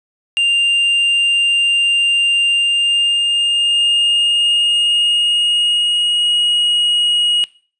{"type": "tone with pitch glide", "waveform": "triangle", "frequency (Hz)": [2794, 2889], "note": ["F7", "F#7"], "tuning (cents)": [0, -42], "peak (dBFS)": -10, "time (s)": [0.37, 7.44], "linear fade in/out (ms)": 0, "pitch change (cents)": 58, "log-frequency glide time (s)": [2.5, 6.34], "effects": ["noise-tail reverb RT60 0.4 s tail -20 dB re dry", "resampled to 22050 Hz"]}